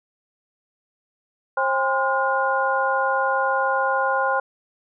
sine tone cluster, 534 / 807 / 1037 / 1428 Hz, C5 / G#5 / C6 / F6, +35 / -50 / -16 / +38 cents, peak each -24 dBFS, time 1.57-4.4 s, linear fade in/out 5 ms, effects none

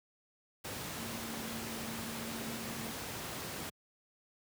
sine tone in noise, 227.8 Hz, A#3, 40 cents flat, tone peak -44 dBFS, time 0.96-2.92 s, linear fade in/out 10 ms, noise pink, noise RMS -41 dBFS, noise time 0.64-3.7 s, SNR -6 dB, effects high-pass 100 Hz 12 dB/octave

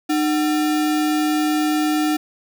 sine tone with sample-and-hold, 304.7 Hz, D#4, 36 cents flat, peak -16 dBFS, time 0.09-2.17 s, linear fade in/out 10 ms, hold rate 1050 Hz, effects none

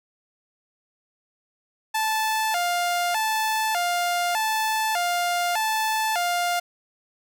sawtooth tone with vibrato, 784 Hz, G5, in tune, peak -18 dBFS, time 1.94-6.6 s, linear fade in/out 10 ms, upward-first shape square, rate 0.83 Hz, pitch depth 190 cents each way, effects none

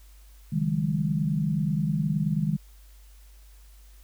sine tone cluster, 137.9 / 156.7 / 187 / 205.3 Hz, C#3 / D#3 / F#3 / G#3, -9 / +13 / +19 / -20 cents, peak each -33 / -25 / -32 / -29 dBFS, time 0.52-2.57 s, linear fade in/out 10 ms, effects added 50 Hz sine -48 dBFS peak until 4.03 s + white hiss -60 dBFS RMS until 4.03 s

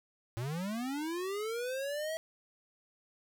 square linear sweep, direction up, 110 to 651 Hz, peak -35 dBFS, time 0.37-2.17 s, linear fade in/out 0 ms, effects none

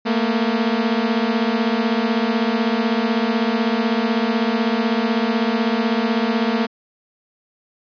sawtooth beating tone pair, 220 / 236 Hz, A3 / A#3, 0 / +22 cents, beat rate 16 Hz, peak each -16 dBFS, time 0.05-6.67 s, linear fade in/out 20 ms, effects resampled to 11025 Hz

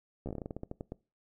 slowing click train, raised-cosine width 2 ms, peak -25 dBFS, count 15, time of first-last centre 0.26-0.921 s, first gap 13 ms, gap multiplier 1.18, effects noise-tail reverb RT60 0.3 s tail -22 dB re dry

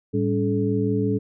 sine tone cluster, 110.6 / 197.2 / 282.4 / 429.4 Hz, A2 / G3 / C#4 / A4, +9 / +11 / +32 / -42 cents, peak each -25 dBFS, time 0.13-1.19 s, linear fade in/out 20 ms, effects none

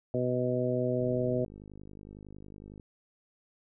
harmonic tone, 125.1 Hz, B2, 23 cents sharp, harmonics 1 / 2 / 3 / 4 / 5, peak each -33 / -33 / -33 / -33 / -33 dBFS, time 0.14-1.45 s, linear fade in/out 2 ms
click train, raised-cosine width 3 ms, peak -35 dBFS, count 92, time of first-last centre 1.01-2.798 s, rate 50.9 Hz
effects none

